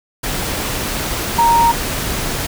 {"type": "tone in noise", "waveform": "sine", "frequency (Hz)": 932.3, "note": "A#5", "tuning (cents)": 0, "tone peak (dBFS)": -9, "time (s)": [1.38, 1.72], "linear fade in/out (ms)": 10, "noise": "pink", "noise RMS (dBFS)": -21, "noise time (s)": [0.23, 2.47], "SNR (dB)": 9, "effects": []}